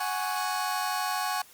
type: chord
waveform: sawtooth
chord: F# suspended second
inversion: none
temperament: just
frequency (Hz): 740 / 832.5 / 1110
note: F#5 / G#5 / C#6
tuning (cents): 0 / +4 / +2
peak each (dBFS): -28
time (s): 0-1.42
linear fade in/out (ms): 5
effects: white hiss -54 dBFS RMS until 1.53 s + Opus 32 kbps